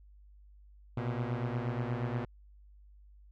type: beating tone pair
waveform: sawtooth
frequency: 117.9 / 126.3 Hz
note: A#2 / B2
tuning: +20 / +39 cents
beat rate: 8.4 Hz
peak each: -30 / -32 dBFS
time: 0.97-2.25 s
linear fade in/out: 5 ms
effects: added 50 Hz sine -54 dBFS peak until 3.31 s + low-pass 2000 Hz 12 dB/octave